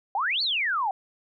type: exponential two-way sweep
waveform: sine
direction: up then down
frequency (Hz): 740 to 4604 to 740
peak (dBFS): -23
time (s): 0.15-0.91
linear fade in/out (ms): 2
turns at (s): 0.42
effects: none